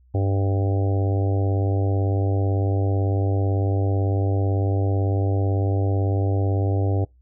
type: harmonic tone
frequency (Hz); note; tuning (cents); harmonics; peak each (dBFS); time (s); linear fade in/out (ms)
98; G2; 0; 1 / 3 / 4 / 5 / 6 / 7 / 8; -19 / -29 / -31 / -33 / -35 / -36 / -37; 0.14-7.05; 10
effects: noise-tail reverb RT60 0.2 s tail -25 dB re dry + added 62 Hz sine -52 dBFS peak until 7.21 s